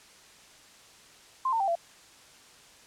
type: tone with pitch steps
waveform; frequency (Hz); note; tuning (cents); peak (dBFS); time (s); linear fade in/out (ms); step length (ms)
sine; 1046.5 / 905.8 / 784 / 678.6; C6 / A#5 / G5 / F5; 0 / -50 / 0 / -50; -24; 1.45-1.754; 5; 76
effects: white hiss -54 dBFS RMS until 2.86 s + low-pass 8000 Hz 12 dB/octave